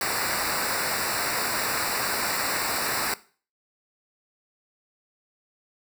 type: noise with comb filter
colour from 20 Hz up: pink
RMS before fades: -27 dBFS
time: 0.01-3.14 s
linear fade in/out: 2 ms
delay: 0.31 ms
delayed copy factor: -0.95
effects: noise-tail reverb RT60 0.4 s tail -18 dB re dry